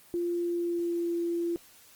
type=tone with pitch glide; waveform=sine; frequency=346.7 to 341.5 Hz; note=F4 to F4; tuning=-13 to -39 cents; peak=-27 dBFS; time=0.14-1.56 s; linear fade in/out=0 ms; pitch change=-26 cents; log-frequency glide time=0.36-1.13 s; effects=white hiss -56 dBFS RMS until 1.95 s + Opus 24 kbps